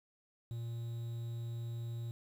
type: tone with quantisation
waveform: triangle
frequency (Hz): 116.54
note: A#2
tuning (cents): 0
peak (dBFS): -36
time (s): 0.51-2.11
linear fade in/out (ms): 0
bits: 10
effects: none